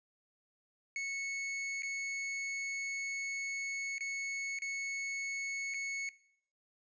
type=tone with dropouts; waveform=45% pulse; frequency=2204 Hz; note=C#7; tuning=11 cents flat; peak=-35 dBFS; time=0.96-6.09 s; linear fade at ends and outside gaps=1 ms; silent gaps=1.822-1.832 / 3.982-4.007 / 4.588-4.62 / 5.739-5.743 s; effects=noise-tail reverb RT60 0.6 s tail -19 dB re dry + resampled to 16000 Hz